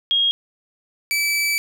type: tone pair in turn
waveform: sine / sawtooth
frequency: 3264 / 2308 Hz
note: G#7 / D7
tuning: -31 / -31 cents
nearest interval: tritone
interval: 600 cents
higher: first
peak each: -15 dBFS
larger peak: neither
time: 0.11-0.31 / 1.11-1.58 s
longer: second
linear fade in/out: 0 ms
effects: none